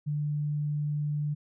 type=tone; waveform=sine; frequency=148.1 Hz; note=D3; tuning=15 cents sharp; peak=-27 dBFS; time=0.06-1.35 s; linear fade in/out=20 ms; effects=none